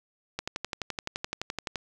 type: click train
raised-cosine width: 0.2 ms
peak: -14 dBFS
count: 17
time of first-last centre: 0.39-1.758 s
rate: 11.7 Hz
effects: none